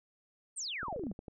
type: exponential sweep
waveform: sine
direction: down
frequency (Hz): 9270 to 165.5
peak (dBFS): -36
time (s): 0.56-1.13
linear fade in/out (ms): 20
type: clicks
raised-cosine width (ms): 2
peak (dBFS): -31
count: 10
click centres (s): 0.831 / 0.883 / 0.927 / 0.962 / 0.995 / 1.037 / 1.068 / 1.115 / 1.191 / 1.282
effects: none